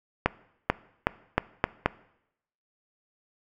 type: accelerating click train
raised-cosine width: 0.5 ms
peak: -5 dBFS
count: 6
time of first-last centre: 0.26-1.86 s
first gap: 440 ms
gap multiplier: 0.84
effects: noise-tail reverb RT60 0.8 s tail -20 dB re dry